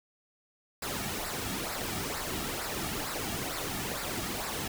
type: noise with flanger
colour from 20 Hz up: pink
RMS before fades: -35 dBFS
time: 0.82-4.68 s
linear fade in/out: 5 ms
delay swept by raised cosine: 0.31 to 2.01 ms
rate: 2.2 Hz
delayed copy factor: -0.6
effects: none

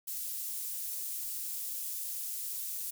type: high-pass noise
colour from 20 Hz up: pink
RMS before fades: -38 dBFS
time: 0.07-2.91 s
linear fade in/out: 10 ms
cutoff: 11000 Hz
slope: 12 dB/octave
effects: none

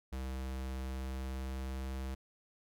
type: tone with pitch glide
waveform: square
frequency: 65.41 to 65.86 Hz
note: C2 to C2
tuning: 0 to +12 cents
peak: -38 dBFS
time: 0.12-2.15 s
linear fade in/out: 10 ms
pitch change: +12 cents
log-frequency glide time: 0.83-1.98 s
effects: none

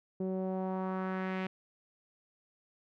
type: tone with low-pass filter sweep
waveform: sawtooth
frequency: 187.7 Hz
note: F#3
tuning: 25 cents sharp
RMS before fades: -35 dBFS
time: 0.2-1.47 s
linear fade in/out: 5 ms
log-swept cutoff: 430 to 2500 Hz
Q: 1.9
effects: none

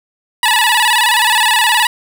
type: tone with vibrato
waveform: 15% pulse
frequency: 916 Hz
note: A#5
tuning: 31 cents flat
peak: -3 dBFS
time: 0.43-1.87 s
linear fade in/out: 2 ms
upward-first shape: square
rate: 19 Hz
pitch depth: 93 cents each way
effects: none

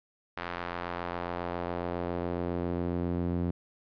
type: tone with band-pass filter sweep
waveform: sawtooth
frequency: 87.31 Hz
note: F2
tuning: in tune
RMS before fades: -33 dBFS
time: 0.37-3.51 s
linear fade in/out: 5 ms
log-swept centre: 1500 to 220 Hz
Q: 0.97
effects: resampled to 11025 Hz

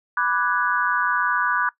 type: chord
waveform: sine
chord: G# half-diminished seventh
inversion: first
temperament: equal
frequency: 987.8 / 1174.7 / 1480 / 1661.2 Hz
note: B5 / D6 / F#6 / G#6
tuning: 0 / 0 / 0 / 0 cents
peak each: -26 / -24 / -22 / -26 dBFS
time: 0.17-1.69 s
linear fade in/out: 2 ms
effects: noise-tail reverb RT60 0.1 s tail -19 dB re dry

